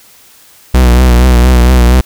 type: tone with vibrato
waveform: 45% pulse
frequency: 61.74 Hz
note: B1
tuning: in tune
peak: -3 dBFS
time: 0.74-2.01 s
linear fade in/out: 5 ms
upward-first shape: triangle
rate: 4.3 Hz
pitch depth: 72 cents each way
effects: white hiss -41 dBFS RMS until 2.05 s